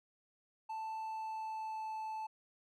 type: tone with pitch glide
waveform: triangle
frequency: 882 to 874.9 Hz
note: A5 to A5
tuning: +4 to -10 cents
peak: -37 dBFS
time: 0.69-2.27 s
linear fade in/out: 10 ms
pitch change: -14 cents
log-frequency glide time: 0.95-1.9 s
effects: none